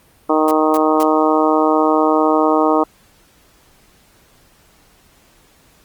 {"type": "harmonic tone", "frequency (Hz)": 155.56, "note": "D#3", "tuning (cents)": 0, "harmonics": [2, 3, 4, 5, 6, 7, 8], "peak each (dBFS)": [-16, -18, -19, -20, -21, -21, -22], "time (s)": [0.29, 2.84], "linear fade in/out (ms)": 10}
{"type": "noise bursts", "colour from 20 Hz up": "white", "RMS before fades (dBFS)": -29, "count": 3, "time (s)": [0.48, 1.03], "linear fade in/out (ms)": 0, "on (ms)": 30, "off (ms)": 230}
{"effects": ["pink hiss -52 dBFS RMS until 5.84 s", "Opus 32 kbps"]}